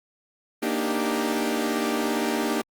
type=chord; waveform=sawtooth; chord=Eb major seventh; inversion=second; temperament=equal; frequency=233.1 / 293.7 / 311.1 / 392 Hz; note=Bb3 / D4 / Eb4 / G4; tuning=0 / 0 / 0 / 0 cents; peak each=-24 / -25 / -27 / -25 dBFS; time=0.62-2.62 s; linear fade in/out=10 ms; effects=Opus 32 kbps